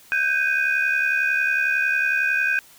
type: tone cluster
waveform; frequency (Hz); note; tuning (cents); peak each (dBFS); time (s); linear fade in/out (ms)
sine; 1531 / 1602 / 2485; G6 / G6 / D#7; -41 / +37 / -3; -22; 0.12-2.59; 0
effects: tanh soft clip ceiling -11 dBFS + white hiss -50 dBFS RMS until 2.78 s